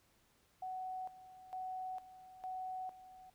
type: tone with tremolo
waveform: sine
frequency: 746 Hz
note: F#5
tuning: 14 cents sharp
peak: -40 dBFS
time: 0.62-3.3 s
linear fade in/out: 5 ms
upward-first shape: square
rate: 1.1 Hz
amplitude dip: 80%
effects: pink hiss -72 dBFS RMS until 3.34 s